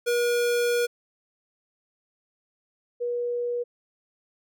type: tone pair in turn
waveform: square / sine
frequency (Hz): 480 / 482.4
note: B4 / B4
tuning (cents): -49 / -41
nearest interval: unison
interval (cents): 8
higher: second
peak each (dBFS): -22 / -25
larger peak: first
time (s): 0.06-0.87 / 3-3.64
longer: first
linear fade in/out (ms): 20
effects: none